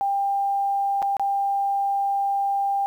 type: tone with dropouts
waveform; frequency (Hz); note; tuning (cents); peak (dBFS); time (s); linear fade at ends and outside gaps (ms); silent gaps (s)
sine; 795; G5; +24; -20; 0.01-2.86; 0; 1.02-1.026 / 1.168-1.196
effects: 9-bit